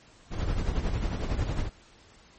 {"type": "noise with tremolo", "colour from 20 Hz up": "brown", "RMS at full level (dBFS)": -26, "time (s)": [0.3, 1.7], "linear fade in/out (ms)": 50, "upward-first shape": "sine", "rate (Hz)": 11, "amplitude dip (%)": 55, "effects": ["pink hiss -56 dBFS RMS until 2.38 s", "MP3 32 kbps"]}